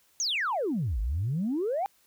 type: exponential two-way sweep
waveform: sine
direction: down then up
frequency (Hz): 6780 to 49 to 823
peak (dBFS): -25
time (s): 0.2-1.86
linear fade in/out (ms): 0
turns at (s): 1
effects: tanh soft clip ceiling -22 dBFS + white hiss -65 dBFS RMS until 2.06 s